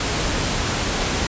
pink noise, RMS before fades -22 dBFS, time 0-1.27 s, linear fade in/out 5 ms, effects resampled to 16000 Hz

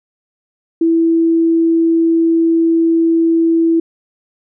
sine tone, 330 Hz, E4, 2 cents sharp, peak -9 dBFS, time 0.81-3.8 s, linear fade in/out 5 ms, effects none

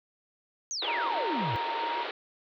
sine exponential sweep, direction down, 6645 to 98 Hz, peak -31 dBFS, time 0.71-1.56 s, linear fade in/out 0 ms
pink band-pass noise, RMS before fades -36 dBFS, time 0.82-2.11 s, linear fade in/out 2 ms, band 330 to 4000 Hz, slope 48 dB/octave
sine tone with vibrato, 932.3 Hz, A#5, in tune, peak -30 dBFS, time 0.87-2.04 s, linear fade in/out 10 ms, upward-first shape triangle, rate 2 Hz, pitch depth 26 cents each way
effects none

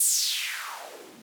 blue noise with band-pass filter sweep, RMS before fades -29 dBFS, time 0-1.22 s, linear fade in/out 5 ms, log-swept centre 10000 to 200 Hz, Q 3.5, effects none

